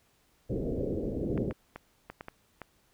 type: low-pass noise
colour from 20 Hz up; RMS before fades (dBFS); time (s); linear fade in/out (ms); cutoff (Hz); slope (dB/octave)
white; -32; 0.49-1.53; 20; 520; 48
type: clicks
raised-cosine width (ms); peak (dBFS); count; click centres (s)
0.5; -25; 7; 1.377 / 1.51 / 1.76 / 2.1 / 2.209 / 2.284 / 2.617
effects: pink hiss -68 dBFS RMS until 2.93 s